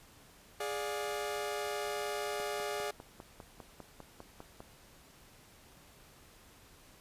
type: chord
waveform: sawtooth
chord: D diminished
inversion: second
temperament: equal with one note detuned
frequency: 415.3 / 587.3 / 711.9 Hz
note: Ab4 / D5 / F5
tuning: 0 / 0 / +33 cents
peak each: -34 / -36 / -38 dBFS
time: 0.6-2.91 s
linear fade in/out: 5 ms
type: click train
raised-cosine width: 1 ms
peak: -32 dBFS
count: 12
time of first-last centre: 2.4-4.604 s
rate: 4.99 Hz
effects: pink hiss -59 dBFS RMS until 7 s + resampled to 32000 Hz